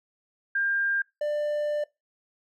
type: tone pair in turn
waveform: sine / triangle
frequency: 1600 / 593.6 Hz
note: G6 / D5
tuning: +35 / +18 cents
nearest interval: octave + perfect fourth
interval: 1717 cents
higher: first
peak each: -23 dBFS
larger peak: neither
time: 0.55-1.02 / 1.21-1.84 s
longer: second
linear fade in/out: 5 ms
effects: noise-tail reverb RT60 0.2 s tail -21 dB re dry